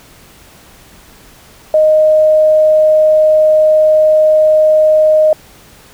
sine tone, 620 Hz, D#5, 6 cents flat, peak -5 dBFS, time 1.74-5.33 s, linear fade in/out 2 ms, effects pink hiss -41 dBFS RMS until 5.93 s

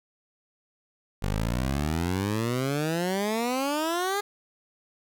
15% pulse exponential sweep, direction up, 47.77 to 415.3 Hz, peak -19 dBFS, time 1.22-4.21 s, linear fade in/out 10 ms, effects none

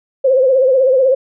sine tone with vibrato, 523.3 Hz, C5, in tune, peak -8 dBFS, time 0.24-1.15 s, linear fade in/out 10 ms, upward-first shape triangle, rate 16 Hz, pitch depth 94 cents each way, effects none

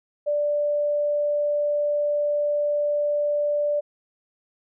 sine tone, 587.3 Hz, D5, in tune, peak -20 dBFS, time 0.26-3.81 s, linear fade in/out 20 ms, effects none

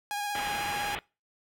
sawtooth tone with vibrato, 821 Hz, G#5, 20 cents flat, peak -27 dBFS, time 0.11-0.95 s, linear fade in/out 0 ms, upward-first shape square, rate 16 Hz, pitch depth 16 cents each way
white low-pass noise, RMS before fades -37 dBFS, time 0.35-0.99 s, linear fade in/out 0 ms, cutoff 3200 Hz, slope 48 dB/octave
effects noise-tail reverb RT60 0.3 s tail -24 dB re dry

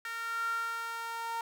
sawtooth tone with high-pass filter sweep, 460 Hz, A#4, 23 cents flat, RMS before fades -36 dBFS, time 0.05-1.41 s, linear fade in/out 2 ms, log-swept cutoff 1600 to 1000 Hz, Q 8.7, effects 11-bit

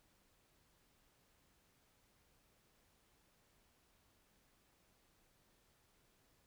silence, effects pink hiss -74 dBFS RMS until 6.46 s

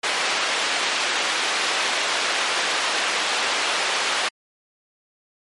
white band-pass noise, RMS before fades -23 dBFS, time 0.03-4.29 s, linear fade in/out 10 ms, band 460 to 3400 Hz, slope 12 dB/octave, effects MP3 48 kbps

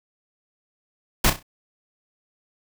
pink noise with echo, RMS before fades -17 dBFS, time 1.24-1.3 s, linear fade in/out 5 ms, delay 32 ms, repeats 4, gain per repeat -9 dB, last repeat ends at 1.428 s, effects none

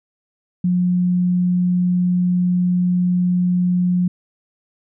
sine tone, 179.2 Hz, F3, 45 cents sharp, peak -14 dBFS, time 0.64-4.08 s, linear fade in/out 5 ms, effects none

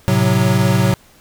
square chord, F# diminished, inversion first, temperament equal, 110 / 130.81 / 185 Hz, A2 / C3 / F#3, 0 / 0 / 0 cents, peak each -17 dBFS, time 0.08-0.94 s, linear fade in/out 0 ms, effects pink hiss -49 dBFS RMS until 1.2 s

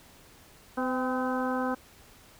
harmonic tone with a mistuned harmonic, 255.1 Hz, C4, 44 cents flat, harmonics 1 / 2 / 3 / 4 / 5 / 6, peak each -30 / -33 / -35 / -36 / -37 / -38 dBFS, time 0.77-1.75 s, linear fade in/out 10 ms, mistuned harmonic 3, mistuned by +43 cents, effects pink hiss -55 dBFS RMS until 2.39 s

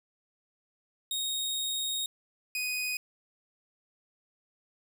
sawtooth tone pair in turn, 3736 / 2493 Hz, A#7 / D#7, +3 / +3 cents, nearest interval perfect fifth, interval 700 cents, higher first, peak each -27 dBFS, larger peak neither, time 1.11-2.06 / 2.55-2.97 s, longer first, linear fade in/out 2 ms, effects none

